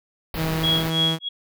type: band-stop noise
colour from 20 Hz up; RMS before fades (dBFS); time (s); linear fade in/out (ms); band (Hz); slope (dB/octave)
pink; -31; 0.34-0.9; 2; 5000 to 11000; 96
type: tone with pitch glide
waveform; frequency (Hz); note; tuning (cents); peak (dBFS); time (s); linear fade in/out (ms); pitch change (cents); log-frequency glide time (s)
sawtooth; 160 to 162.05; D#3 to E3; +49 to -29; -19; 0.35-1.19; 50; +22; 0.53-0.82
type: tone with tremolo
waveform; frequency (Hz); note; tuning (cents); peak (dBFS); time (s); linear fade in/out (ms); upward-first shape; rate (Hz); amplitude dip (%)
sine; 3320; G#7; -1; -17; 0.63-1.29; 10; sine; 3.1; 100
effects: none